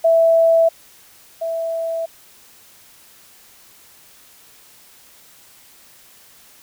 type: tone pair in turn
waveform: sine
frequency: 659.3 / 659.3 Hz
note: E5 / E5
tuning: 0 / 0 cents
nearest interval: unison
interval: 0 cents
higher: neither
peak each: -10 / -20 dBFS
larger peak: first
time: 0.04-0.69 / 1.41-2.06 s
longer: neither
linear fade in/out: 10 ms
effects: white hiss -48 dBFS RMS until 6.62 s